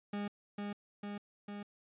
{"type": "tone with echo", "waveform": "40% pulse", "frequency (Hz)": 204.4, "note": "G#3", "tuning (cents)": -27, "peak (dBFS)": -35, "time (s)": [0.13, 0.28], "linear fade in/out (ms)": 5, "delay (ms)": 450, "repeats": 3, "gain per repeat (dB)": -2, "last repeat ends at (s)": 1.63, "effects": ["resampled to 8000 Hz"]}